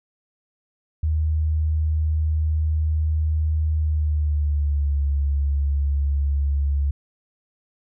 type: tone with pitch glide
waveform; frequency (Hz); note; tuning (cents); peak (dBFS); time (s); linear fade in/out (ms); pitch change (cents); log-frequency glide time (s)
sine; 77.78 to 70.51; D#2 to C#2; 0 to +30; -18; 1.03-6.91; 5; -170; 3.75-5.03
effects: none

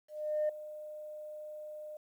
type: tone with ADSR envelope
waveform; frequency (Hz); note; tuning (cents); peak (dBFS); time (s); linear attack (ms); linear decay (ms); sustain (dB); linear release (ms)
sine; 607; D#5; -43; -26; 0.08-1.97; 410; 6; -16; 4
effects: tanh soft clip ceiling -25 dBFS + 11-bit

